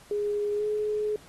sine tone with pitch glide, 413.7 to 423.1 Hz, G#4 to G#4, -7 to +32 cents, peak -25 dBFS, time 0.11-1.16 s, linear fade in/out 2 ms, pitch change +39 cents, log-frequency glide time 0.56-0.64 s, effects pink hiss -54 dBFS RMS until 1.28 s + AAC 32 kbps

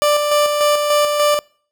30% pulse tone with tremolo, 590 Hz, D5, 8 cents sharp, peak -9 dBFS, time 0.02-1.39 s, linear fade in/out 0 ms, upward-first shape square, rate 3.4 Hz, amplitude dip 40%, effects noise-tail reverb RT60 0.5 s tail -26 dB re dry

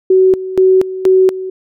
sine tone with tremolo, 375.7 Hz, F#4, 26 cents sharp, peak -5 dBFS, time 0.1-1.5 s, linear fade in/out 5 ms, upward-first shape square, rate 2.1 Hz, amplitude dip 80%, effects none

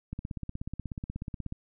click train, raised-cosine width 5 ms, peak -23 dBFS, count 24, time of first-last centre 0.13-1.524 s, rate 16.5 Hz, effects none

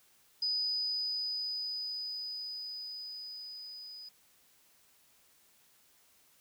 sine tone with level ramp, 4978 Hz, D#8, in tune, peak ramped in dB -29 to -45 dBFS, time 0.42-4.09 s, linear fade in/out 5 ms, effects white hiss -66 dBFS RMS until 6.4 s

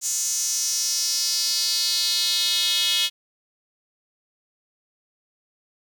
square tone with high-pass filter sweep, 195.8 Hz, G3, 2 cents flat, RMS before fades -23 dBFS, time 0.01-3.1 s, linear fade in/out 50 ms, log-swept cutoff 6800 to 3300 Hz, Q 4.2, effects none

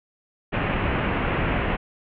pink low-pass noise, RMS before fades -24 dBFS, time 0.52-1.77 s, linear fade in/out 20 ms, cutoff 2800 Hz, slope 48 dB/octave, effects none

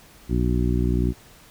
harmonic tone, 60.6 Hz, B1, 32 cents flat, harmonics 1 / 2 / 3 / 4 / 5 / 6, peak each -22 / -25 / -27 / -28 / -29 / -30 dBFS, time 0.28-1.14 s, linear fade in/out 50 ms, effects pink hiss -50 dBFS RMS until 1.5 s

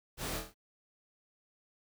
pink noise with echo, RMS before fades -39 dBFS, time 0.17-0.42 s, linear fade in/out 50 ms, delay 25 ms, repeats 5, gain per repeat -4 dB, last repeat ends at 0.545 s, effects none

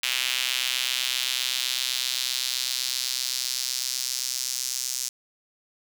sawtooth tone with high-pass filter sweep, 127.8 Hz, C3, 40 cents flat, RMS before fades -28 dBFS, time 0.03-5.09 s, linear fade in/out 5 ms, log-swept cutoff 2800 to 6000 Hz, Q 2, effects none

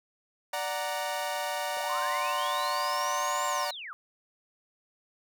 sawtooth chord, D augmented, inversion none, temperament equal, 587.3 / 740 / 932.3 Hz, D5 / F#5 / A#5, 0 / 0 / 0 cents, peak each -31 dBFS, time 0.53-3.71 s, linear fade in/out 5 ms
sine linear two-way sweep, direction up then down, 520 to 7400 to 1108 Hz, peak -38 dBFS, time 1.77-3.93 s, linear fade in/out 0 ms, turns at 3.47 s
sine tone, 1046.5 Hz, C6, in tune, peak -30 dBFS, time 1.89-3.65 s, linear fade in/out 5 ms
effects none

